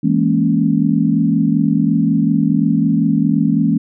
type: chord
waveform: sine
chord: A# half-diminished seventh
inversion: second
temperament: equal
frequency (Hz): 164.81 / 207.7 / 233.1 / 277.2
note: E3 / G#3 / A#3 / C#4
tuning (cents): 0 / 0 / 0 / 0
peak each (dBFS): -17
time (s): 0.03-3.78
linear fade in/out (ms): 10
effects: none